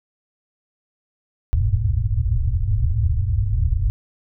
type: low-pass noise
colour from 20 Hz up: white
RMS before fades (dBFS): -19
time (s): 1.53-3.9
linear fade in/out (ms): 0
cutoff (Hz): 120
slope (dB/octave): 96
effects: none